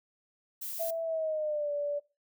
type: noise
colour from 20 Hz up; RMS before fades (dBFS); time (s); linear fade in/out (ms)
violet; -38; 0.61-0.91; 10
type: tone with pitch glide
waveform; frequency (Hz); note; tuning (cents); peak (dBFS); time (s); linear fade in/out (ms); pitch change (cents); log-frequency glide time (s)
sine; 659 to 580.4; E5 to D5; -1 to -21; -29; 0.79-2; 20; -220; 1.03-1.72
effects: noise-tail reverb RT60 0.3 s tail -20 dB re dry